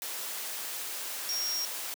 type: tone in noise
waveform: sine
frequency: 5588 Hz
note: F8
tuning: in tune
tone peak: -30 dBFS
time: 1.29-1.65 s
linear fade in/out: 0 ms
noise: white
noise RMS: -37 dBFS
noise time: 0.02-1.94 s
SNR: +4 dB
effects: high-pass 400 Hz 12 dB/octave